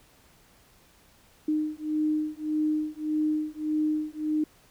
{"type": "beating tone pair", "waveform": "sine", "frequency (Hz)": [305.8, 307.5], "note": ["D#4", "D#4"], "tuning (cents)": [-30, -20], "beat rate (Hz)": 1.7, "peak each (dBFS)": -28, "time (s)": [1.48, 4.44], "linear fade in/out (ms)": 5, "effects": ["pink hiss -59 dBFS RMS until 4.7 s"]}